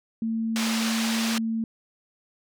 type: tone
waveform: sine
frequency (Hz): 225.1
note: A3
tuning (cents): +40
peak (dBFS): -24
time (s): 0.22-1.64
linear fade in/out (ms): 2
type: band-pass noise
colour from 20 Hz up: white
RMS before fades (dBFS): -30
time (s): 0.56-1.38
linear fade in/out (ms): 0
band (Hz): 430 to 5200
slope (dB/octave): 12
effects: none